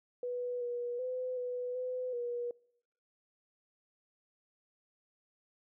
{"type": "tone with pitch steps", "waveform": "sine", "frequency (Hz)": [491.7, 483.1, 507, 494.9, 505, 481.2], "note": ["B4", "B4", "B4", "B4", "B4", "B4"], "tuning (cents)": [-8, -38, 45, 4, 39, -45], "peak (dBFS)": -34, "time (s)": [0.23, 2.51], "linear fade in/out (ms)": 2, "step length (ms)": 380, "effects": ["noise-tail reverb RT60 0.7 s tail -25 dB re dry"]}